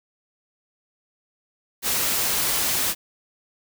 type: noise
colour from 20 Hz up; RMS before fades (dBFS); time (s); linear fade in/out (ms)
white; -23; 1.82-2.95; 50
effects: none